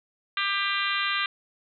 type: harmonic tone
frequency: 397.3 Hz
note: G4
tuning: 23 cents sharp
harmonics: 3 / 4 / 5 / 6 / 7 / 8 / 9 / 10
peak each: -30 / -31 / -32 / -33 / -33 / -34 / -35 / -35 dBFS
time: 0.37-1.26 s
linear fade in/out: 2 ms
effects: none